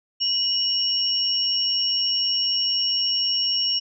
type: tone pair together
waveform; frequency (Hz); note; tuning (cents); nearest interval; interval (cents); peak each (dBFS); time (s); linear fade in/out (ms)
sine; 2919 / 5504; F#7 / F8; -24 / -26; major seventh; 1098; -25 / -21; 0.2-3.8; 20
effects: none